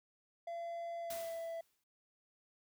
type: tone with pitch glide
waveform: triangle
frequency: 680 to 664.1 Hz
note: F5 to E5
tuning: -46 to +13 cents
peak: -38 dBFS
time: 0.47-1.61 s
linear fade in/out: 5 ms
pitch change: -41 cents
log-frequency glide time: 1.01-1.29 s
type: noise with exponential decay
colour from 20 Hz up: white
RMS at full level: -45 dBFS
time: 1.1-1.84 s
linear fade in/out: 5 ms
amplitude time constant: 160 ms
effects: none